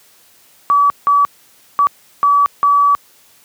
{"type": "tone bursts at uneven times", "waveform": "sine", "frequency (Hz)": 1145, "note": "D6", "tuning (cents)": -44, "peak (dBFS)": -8, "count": 5, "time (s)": [[0.7, 0.9], [1.07, 1.25], [1.79, 1.87], [2.23, 2.46], [2.63, 2.95]], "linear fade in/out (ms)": 0, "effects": ["white hiss -49 dBFS RMS until 3.44 s", "high-pass 80 Hz 12 dB/octave"]}